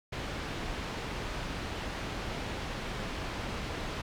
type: low-pass noise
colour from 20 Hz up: pink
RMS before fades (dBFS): -37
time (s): 0.12-4.02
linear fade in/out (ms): 10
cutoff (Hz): 3900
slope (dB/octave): 12
effects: none